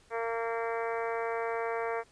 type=harmonic tone; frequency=229.4 Hz; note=A#3; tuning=28 cents flat; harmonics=2 / 3 / 4 / 5 / 6 / 7 / 8 / 9 / 10; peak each=-33 / -37 / -39 / -41 / -43 / -44 / -45 / -46 / -47 dBFS; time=0.1-2.04 s; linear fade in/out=50 ms; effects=pink hiss -62 dBFS RMS until 2.11 s + resampled to 22050 Hz